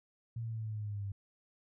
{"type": "linear sweep", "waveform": "sine", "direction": "down", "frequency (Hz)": [116.54, 98.3], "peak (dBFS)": -36, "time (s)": [0.36, 1.12], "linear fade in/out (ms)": 5, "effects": []}